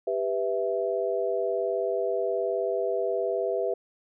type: chord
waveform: sine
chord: E minor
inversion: first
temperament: just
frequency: 395.6 / 494.4 / 659.3 Hz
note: G4 / B4 / E5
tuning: +16 / +2 / 0 cents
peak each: -29 / -29 / -29 dBFS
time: 0.07-3.74 s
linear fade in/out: 5 ms
effects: none